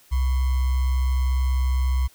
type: tone with sample-and-hold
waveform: sine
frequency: 64.5 Hz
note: C2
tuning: 24 cents flat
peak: -18 dBFS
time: 0.11-2.08 s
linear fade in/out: 20 ms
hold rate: 1050 Hz
effects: white hiss -55 dBFS RMS until 2.14 s